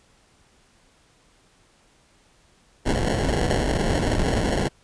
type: noise with sample-and-hold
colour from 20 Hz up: pink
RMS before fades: -22 dBFS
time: 2.85-4.69 s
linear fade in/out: 20 ms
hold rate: 1225 Hz
effects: pink hiss -59 dBFS RMS until 4.83 s + resampled to 22050 Hz